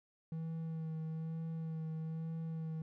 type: tone with vibrato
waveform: triangle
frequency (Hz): 161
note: E3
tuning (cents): -41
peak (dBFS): -36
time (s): 0.32-2.82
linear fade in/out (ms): 2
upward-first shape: sine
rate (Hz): 1.1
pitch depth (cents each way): 20
effects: none